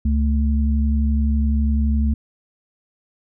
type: tone pair together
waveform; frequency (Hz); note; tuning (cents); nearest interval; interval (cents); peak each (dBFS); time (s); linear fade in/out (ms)
sine; 69.77 / 221.1; C#2 / A3; +12 / +9; octave + minor sixth; 1997; -16 / -22; 0.05-2.14; 5
effects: none